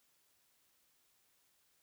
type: silence
effects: white hiss -74 dBFS RMS until 1.82 s